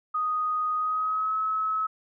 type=tone with pitch glide; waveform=sine; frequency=1244.5 to 1289.1 Hz; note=D#6 to E6; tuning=0 to -39 cents; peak=-24 dBFS; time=0.14-1.87 s; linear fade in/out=10 ms; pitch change=+61 cents; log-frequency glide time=0.76-1.35 s; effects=none